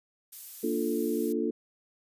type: noise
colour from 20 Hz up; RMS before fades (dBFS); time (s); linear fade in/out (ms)
violet; -41; 0.32-1.33; 10
type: chord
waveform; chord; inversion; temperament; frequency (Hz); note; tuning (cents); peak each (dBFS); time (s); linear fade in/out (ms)
sine; Bb major seventh; none; equal; 233.1 / 293.7 / 349.2 / 440; Bb3 / D4 / F4 / A4; 0 / 0 / 0 / 0; -32; 0.63-1.51; 10
effects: resampled to 32000 Hz